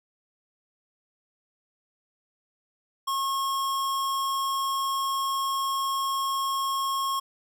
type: tone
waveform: square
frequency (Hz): 1086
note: C#6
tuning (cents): -36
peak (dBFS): -26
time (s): 3.07-7.2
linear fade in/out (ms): 10
effects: none